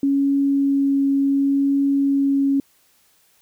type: tone with vibrato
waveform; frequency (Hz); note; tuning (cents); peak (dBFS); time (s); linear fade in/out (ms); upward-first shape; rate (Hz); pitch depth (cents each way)
sine; 277.2; C#4; 0; -15; 0.03-2.6; 2; triangle; 0.7; 8
effects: white hiss -59 dBFS RMS until 3.41 s